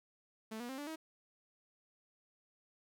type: tone with pitch steps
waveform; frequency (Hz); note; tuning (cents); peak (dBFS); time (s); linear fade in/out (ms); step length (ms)
sawtooth; 220 / 241.3 / 264.7 / 290.3 / 318.4; A3 / B3 / C4 / D4 / D#4; 0 / -40 / +20 / -20 / +40; -38; 0.51-0.96; 10; 90
effects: 13-bit